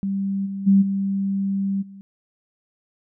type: tone with level steps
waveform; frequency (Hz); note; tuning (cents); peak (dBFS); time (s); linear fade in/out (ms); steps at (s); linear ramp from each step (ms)
sine; 196; G3; 0; -21 / -26 / -11 / -20 / -38; 0.03-2.01; 0; 0.45 / 0.66 / 0.81 / 1.81; 20
effects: none